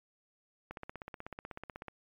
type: click train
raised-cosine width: 0.5 ms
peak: -27 dBFS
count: 20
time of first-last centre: 0.71-1.883 s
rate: 16.2 Hz
effects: MP3 96 kbps